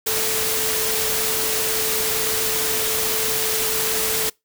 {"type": "tone in noise", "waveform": "sine", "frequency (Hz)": 440, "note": "A4", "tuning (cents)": 0, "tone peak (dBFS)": -28, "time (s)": [0.06, 4.3], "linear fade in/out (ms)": 10, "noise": "white", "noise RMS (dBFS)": -22, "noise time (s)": [0.06, 4.3], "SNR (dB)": -9, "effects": ["noise-tail reverb RT60 0.2 s tail -25 dB re dry"]}